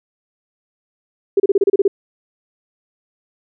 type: tone bursts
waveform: sine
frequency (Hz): 395.6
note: G4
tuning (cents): +16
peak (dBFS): -9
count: 9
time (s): 1.37-1.879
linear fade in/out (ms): 5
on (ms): 29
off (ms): 31
effects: none